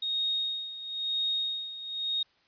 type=tone with tremolo; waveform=sine; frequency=3729 Hz; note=A#7; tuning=in tune; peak=-26 dBFS; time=0.02-2.23 s; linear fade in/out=5 ms; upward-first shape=sine; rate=1 Hz; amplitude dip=75%; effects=white hiss -66 dBFS RMS until 2.47 s + resampled to 11025 Hz

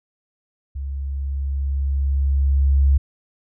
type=tone with level ramp; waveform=sine; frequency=68.8 Hz; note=C#2; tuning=12 cents flat; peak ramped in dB=-25 to -11 dBFS; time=0.75-2.98 s; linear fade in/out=10 ms; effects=none

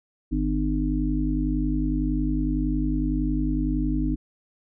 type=harmonic tone; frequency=50.9 Hz; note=G#1; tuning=34 cents flat; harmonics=1 / 3 / 5 / 6; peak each=-25 / -31 / -27 / -27 dBFS; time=0.31-4.16 s; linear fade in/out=20 ms; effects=none

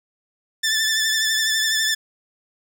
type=tone with vibrato; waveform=15% pulse; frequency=1760 Hz; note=A6; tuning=in tune; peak=-12 dBFS; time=0.63-1.95 s; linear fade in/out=10 ms; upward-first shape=triangle; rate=12 Hz; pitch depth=42 cents each way; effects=none

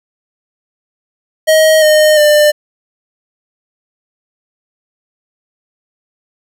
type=tone with pitch steps; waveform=square; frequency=630 / 613.5 / 597.4 Hz; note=D#5 / D#5 / D5; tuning=+21 / -25 / +29 cents; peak=-6 dBFS; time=1.47-2.52 s; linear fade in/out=20 ms; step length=350 ms; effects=none

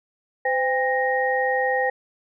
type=tone cluster; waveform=sine; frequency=512 / 800 / 1868 Hz; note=C5 / G5 / A#6; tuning=-38 / +35 / +3 cents; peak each=-23 / -24 / -24 dBFS; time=0.45-1.9 s; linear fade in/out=5 ms; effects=none

